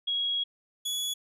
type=tone pair in turn; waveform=sine / sawtooth; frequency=3312 / 3389 Hz; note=G#7 / G#7; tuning=-5 / +34 cents; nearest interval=unison; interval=39 cents; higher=second; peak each=-26 dBFS; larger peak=neither; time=0.07-0.44 / 0.85-1.14 s; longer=first; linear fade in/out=10 ms; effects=resampled to 32000 Hz